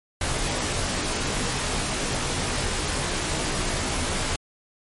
pink noise with comb filter, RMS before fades -26 dBFS, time 0.21-4.36 s, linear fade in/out 2 ms, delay 18 ms, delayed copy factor -0.9, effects MP3 48 kbps

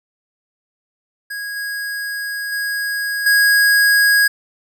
square tone with level steps, 1650 Hz, G#6, 12 cents flat, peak -25 / -23 / -20 / -11 dBFS, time 1.3-4.28 s, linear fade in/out 10 ms, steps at 1.56 / 2.52 / 3.26 s, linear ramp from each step 5 ms, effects none

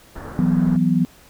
pink low-pass noise, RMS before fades -34 dBFS, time 0.15-0.77 s, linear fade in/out 10 ms, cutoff 1700 Hz, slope 48 dB/octave
sine chord, E suspended second, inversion none, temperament just, 164.81 / 185.42 / 247.2 Hz, E3 / F#3 / B3, 0 / +4 / +2 cents, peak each -19 dBFS, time 0.39-1.05 s, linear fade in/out 0 ms
effects pink hiss -49 dBFS RMS until 1.29 s

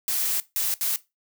blue noise bursts at uneven times, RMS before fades -25 dBFS, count 3, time 0.08-0.4 / 0.56-0.74 / 0.81-0.96 s, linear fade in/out 0 ms, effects noise-tail reverb RT60 0.2 s tail -17 dB re dry

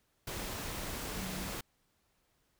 sine tone in noise, 188.1 Hz, F#3, 29 cents sharp, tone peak -41 dBFS, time 1.17-1.48 s, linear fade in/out 5 ms, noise pink, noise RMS -40 dBFS, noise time 0.27-1.61 s, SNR -4 dB, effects pink hiss -75 dBFS RMS until 2.59 s

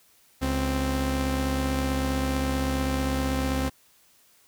sawtooth tone pair together, 69.3 / 261.6 Hz, C#2 / C4, 0 / 0 cents, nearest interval octave + major seventh, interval 2300 cents, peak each -23 dBFS, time 0.41-3.7 s, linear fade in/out 20 ms, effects white hiss -60 dBFS RMS until 4.47 s

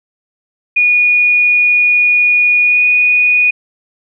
sine tone with pitch glide, 2452 to 2468 Hz, D#7 to D#7, -26 to -15 cents, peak -7 dBFS, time 0.76-3.51 s, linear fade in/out 10 ms, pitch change +11 cents, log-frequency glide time 2.64-2.83 s, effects none

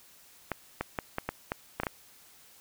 clicks, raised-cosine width 0.5 ms, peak -15 dBFS, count 9, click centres 0.517 / 0.81 / 0.988 / 1.184 / 1.29 / 1.519 / 1.8 / 1.834 / 1.868 s, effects white hiss -57 dBFS RMS until 2.6 s

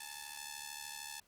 5% pulse ring-modulated tone, 874 Hz, A5, 12 cents flat, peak -29 dBFS, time 0-1.2 s, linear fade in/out 5 ms, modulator 36.6 Hz, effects pink hiss -71 dBFS RMS until 1.27 s + Opus 24 kbps

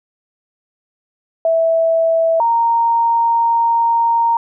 sine tone pair in turn, 656 / 927.7 Hz, E5 / A#5, -9 / -9 cents, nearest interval tritone, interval 600 cents, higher second, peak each -11 dBFS, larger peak neither, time 1.45-2.4 / 2.4-4.37 s, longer second, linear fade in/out 2 ms, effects none

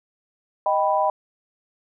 sine chord, Eb augmented, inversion none, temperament equal, 622.3 / 784 / 987.8 Hz, Eb5 / G5 / B5, 0 / 0 / 0 cents, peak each -22 dBFS, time 0.66-1.1 s, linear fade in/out 2 ms, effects none

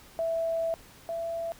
sine tone pair in turn, 659.3 / 668.1 Hz, E5 / E5, 0 / +23 cents, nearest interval unison, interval 23 cents, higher second, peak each -26 / -30 dBFS, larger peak first, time 0.19-0.74 / 1.09-1.52 s, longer first, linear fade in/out 0 ms, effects pink hiss -53 dBFS RMS until 1.59 s

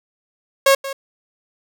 sawtooth tone with echo, 546 Hz, C#5, 26 cents flat, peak -6 dBFS, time 0.66-0.75 s, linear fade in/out 5 ms, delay 180 ms, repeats 1, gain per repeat -15 dB, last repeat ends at 0.93 s, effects none

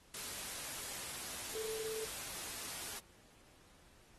sine tone in noise, 440 Hz, A4, in tune, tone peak -41 dBFS, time 1.55-2.05 s, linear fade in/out 2 ms, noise white, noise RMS -44 dBFS, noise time 0.14-2.99 s, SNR 0 dB, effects pink hiss -65 dBFS RMS until 4.18 s + AAC 32 kbps

